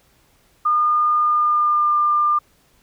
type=tone with pitch glide; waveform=sine; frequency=1215 to 1197.6 Hz; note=D#6 to D6; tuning=-42 to +33 cents; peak=-14 dBFS; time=0.65-2.39 s; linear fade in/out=10 ms; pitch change=-25 cents; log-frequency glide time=1.18-1.93 s; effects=pink hiss -58 dBFS RMS until 2.82 s